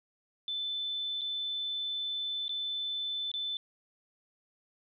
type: tone with dropouts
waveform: sine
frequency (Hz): 3520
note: A7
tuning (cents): 0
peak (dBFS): -32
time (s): 0.48-3.57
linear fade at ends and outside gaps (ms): 1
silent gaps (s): 1.211-1.216 / 2.481-2.493 / 3.316-3.339
effects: none